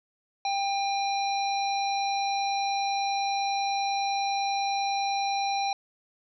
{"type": "harmonic tone with a mistuned harmonic", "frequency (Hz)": 805, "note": "G5", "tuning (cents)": 46, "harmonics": [1, 3, 5, 7], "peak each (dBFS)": [-26, -36, -34, -40], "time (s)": [0.45, 5.73], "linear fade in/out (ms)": 2, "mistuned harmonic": 1, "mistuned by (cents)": -28, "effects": []}